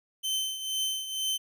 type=tone with tremolo; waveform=sawtooth; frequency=3081 Hz; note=G7; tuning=31 cents flat; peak=-23 dBFS; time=0.23-1.38 s; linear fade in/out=20 ms; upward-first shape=triangle; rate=2.1 Hz; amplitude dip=70%; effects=none